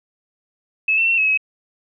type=tone with pitch steps; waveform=sine; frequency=2594 / 2690 / 2713 / 2574 / 2558 Hz; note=E7 / E7 / E7 / E7 / D#7; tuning=-28 / +34 / +49 / -42 / +47 cents; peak=-14 dBFS; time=0.88-1.375 s; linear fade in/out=5 ms; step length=99 ms; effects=none